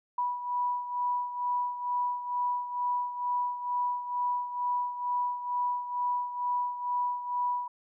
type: beating tone pair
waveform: sine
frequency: 980 / 982.2 Hz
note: B5 / B5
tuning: -14 / -10 cents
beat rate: 2.2 Hz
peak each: -29 / -35 dBFS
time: 0.18-7.68 s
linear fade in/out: 5 ms
effects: none